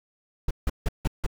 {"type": "noise bursts", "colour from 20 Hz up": "brown", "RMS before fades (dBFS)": -23, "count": 5, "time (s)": [0.48, 1.265], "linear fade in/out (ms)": 5, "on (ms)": 29, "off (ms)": 160, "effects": []}